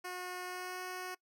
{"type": "tone with pitch glide", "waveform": "10% pulse", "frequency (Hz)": [362.5, 366.9], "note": ["F#4", "F#4"], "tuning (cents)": [-35, -15], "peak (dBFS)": -32, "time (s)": [0.04, 1.15], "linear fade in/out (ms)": 10, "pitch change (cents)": 20, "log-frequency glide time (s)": [0.45, 0.83], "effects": ["noise-tail reverb RT60 0.1 s tail -22 dB re dry"]}